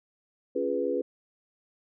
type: chord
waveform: sine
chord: C# dominant seventh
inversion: none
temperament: equal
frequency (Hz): 277.2 / 349.2 / 415.3 / 493.9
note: C#4 / E#4 / G#4 / B4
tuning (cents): 0 / 0 / 0 / 0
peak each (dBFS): -33 / -33 / -31 / -29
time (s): 0.55-1.02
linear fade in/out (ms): 10
effects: none